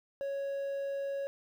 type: tone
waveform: triangle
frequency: 554.4 Hz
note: C#5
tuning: in tune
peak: -31 dBFS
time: 0.21-1.27 s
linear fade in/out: 0 ms
effects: 11-bit